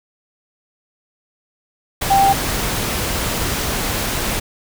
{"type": "tone in noise", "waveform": "sine", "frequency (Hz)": 786, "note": "G5", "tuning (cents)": 4, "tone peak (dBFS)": -10, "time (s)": [2.1, 2.33], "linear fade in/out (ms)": 10, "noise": "pink", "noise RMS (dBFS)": -21, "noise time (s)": [2.01, 4.4], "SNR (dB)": 8, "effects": []}